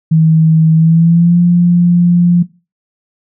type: tone with pitch glide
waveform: sine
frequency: 160 to 174.48 Hz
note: D#3 to F3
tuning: +49 to -1 cents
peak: -5 dBFS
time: 0.11-2.43 s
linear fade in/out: 10 ms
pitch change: +150 cents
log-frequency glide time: 0.74-1.39 s
effects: noise-tail reverb RT60 0.3 s tail -19 dB re dry